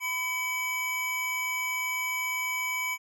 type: tone pair together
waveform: square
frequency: 1014.3 / 2277 Hz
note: B5 / C#7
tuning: +46 / +46 cents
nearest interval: octave + major second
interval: 1400 cents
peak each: -36 / -30 dBFS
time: 0-2.98 s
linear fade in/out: 50 ms
effects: none